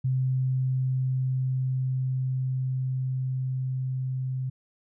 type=tone with level ramp; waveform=sine; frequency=130 Hz; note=C3; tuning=11 cents flat; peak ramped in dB=-22 to -27 dBFS; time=0.04-4.5 s; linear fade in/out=10 ms; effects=none